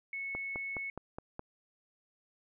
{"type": "tone", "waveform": "sine", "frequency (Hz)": 2202, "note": "C#7", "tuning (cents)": -12, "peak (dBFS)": -36, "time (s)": [0.13, 0.9], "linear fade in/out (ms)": 2}
{"type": "click train", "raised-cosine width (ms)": 1, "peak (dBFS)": -26, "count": 6, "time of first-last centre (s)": [0.35, 1.394], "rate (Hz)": 4.79}
{"effects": []}